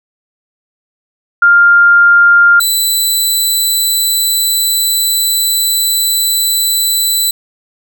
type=tone pair in turn; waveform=sine / 15% pulse; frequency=1400 / 3990 Hz; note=F6 / B7; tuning=+4 / +17 cents; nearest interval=octave + tritone; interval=1813 cents; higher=second; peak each=-3 dBFS; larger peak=neither; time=1.42-2.6 / 2.6-7.31 s; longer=second; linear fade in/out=5 ms; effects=none